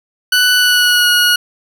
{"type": "tone with pitch glide", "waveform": "20% pulse", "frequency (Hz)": [1488, 1449.8], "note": ["F#6", "F#6"], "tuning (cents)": [9, -36], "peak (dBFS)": -4, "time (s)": [0.32, 1.36], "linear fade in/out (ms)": 5, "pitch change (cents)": -45, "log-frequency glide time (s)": [0.55, 1.08], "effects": []}